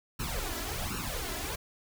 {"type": "noise with flanger", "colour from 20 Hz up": "pink", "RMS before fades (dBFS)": -35, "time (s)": [0.19, 1.56], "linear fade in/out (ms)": 10, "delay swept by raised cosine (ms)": [0.72, 3.02], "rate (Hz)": 1.3, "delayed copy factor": 0.85, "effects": []}